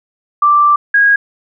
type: tone pair in turn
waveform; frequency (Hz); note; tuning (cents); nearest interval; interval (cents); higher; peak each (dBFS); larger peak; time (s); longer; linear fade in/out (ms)
sine; 1174.7 / 1641.7; D6 / G#6; 0 / -20; tritone; 580; second; -6; neither; 0.42-0.76 / 0.94-1.16; first; 5
effects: none